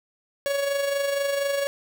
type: tone with amplitude modulation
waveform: 45% pulse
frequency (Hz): 560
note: C#5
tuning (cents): +18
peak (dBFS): -21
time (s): 0.46-1.67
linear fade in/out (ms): 0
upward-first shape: sine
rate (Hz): 24.2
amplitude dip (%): 45
effects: none